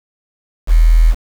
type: tone with quantisation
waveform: sine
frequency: 40.79 Hz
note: E1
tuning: 17 cents flat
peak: -5 dBFS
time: 0.67-1.15 s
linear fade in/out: 50 ms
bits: 5
effects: none